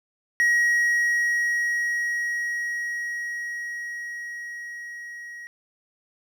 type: tone with level ramp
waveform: triangle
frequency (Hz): 1900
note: A#6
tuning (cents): +33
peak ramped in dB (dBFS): -15 to -35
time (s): 0.4-5.47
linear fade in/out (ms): 0
effects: none